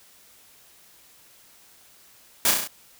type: noise with echo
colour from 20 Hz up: white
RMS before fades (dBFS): -20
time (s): 2.45-2.51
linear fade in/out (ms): 2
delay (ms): 33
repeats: 5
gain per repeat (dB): -3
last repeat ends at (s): 2.675
effects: white hiss -54 dBFS RMS until 2.99 s